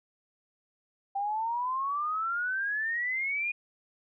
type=exponential sweep; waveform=sine; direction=up; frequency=784 to 2464 Hz; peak=-28 dBFS; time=1.15-3.52 s; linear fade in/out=10 ms; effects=none